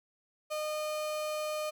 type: tone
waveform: 35% pulse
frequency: 611 Hz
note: D#5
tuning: 32 cents flat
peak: -31 dBFS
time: 0.5-1.71 s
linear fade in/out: 20 ms
effects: none